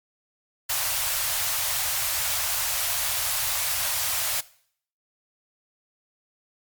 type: band-stop noise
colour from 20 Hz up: white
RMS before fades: -26 dBFS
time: 0.69-4.41 s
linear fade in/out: 10 ms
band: 130 to 560 Hz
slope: 48 dB/octave
effects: noise-tail reverb RT60 0.6 s tail -20 dB re dry + Opus 48 kbps